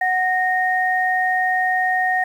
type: tone pair together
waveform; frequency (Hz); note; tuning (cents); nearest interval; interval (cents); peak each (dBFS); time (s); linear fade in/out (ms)
sine; 740.5 / 1853; F#5 / A#6; +1 / -11; octave + major third; 1588; -19; 0.01-2.24; 5
effects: 8-bit